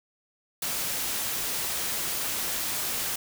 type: noise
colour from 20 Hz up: white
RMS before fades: -30 dBFS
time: 0.62-3.16 s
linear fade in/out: 5 ms
effects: none